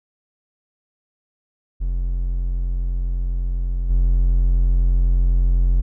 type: tone with level steps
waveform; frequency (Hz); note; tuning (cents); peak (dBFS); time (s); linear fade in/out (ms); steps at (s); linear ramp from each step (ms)
triangle; 43.98; F1; +13; -17 / -11; 1.8-5.82; 20; 3.89; 20
effects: none